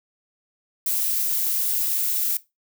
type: noise with amplitude modulation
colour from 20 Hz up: violet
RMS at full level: -21 dBFS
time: 0.86-2.37 s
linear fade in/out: 2 ms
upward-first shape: sine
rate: 282 Hz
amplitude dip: 50%
effects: noise-tail reverb RT60 0.2 s tail -17 dB re dry